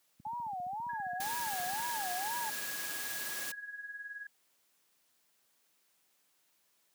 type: click train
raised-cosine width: 5 ms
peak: -39 dBFS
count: 25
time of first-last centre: 0.2-1.8 s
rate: 15 Hz
type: tone with vibrato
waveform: sine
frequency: 830.6 Hz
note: G#5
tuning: in tune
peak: -36 dBFS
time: 0.25-2.5 s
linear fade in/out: 5 ms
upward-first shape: sine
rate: 2 Hz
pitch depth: 260 cents each way
type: tone with tremolo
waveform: sine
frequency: 1661.2 Hz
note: G#6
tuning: in tune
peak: -39 dBFS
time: 0.89-4.27 s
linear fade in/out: 5 ms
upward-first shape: sine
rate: 19 Hz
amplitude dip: 65%
type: noise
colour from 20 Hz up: white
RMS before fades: -40 dBFS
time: 1.2-3.52 s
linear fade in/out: 5 ms
effects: white hiss -73 dBFS RMS until 6.94 s + high-pass 150 Hz 12 dB/octave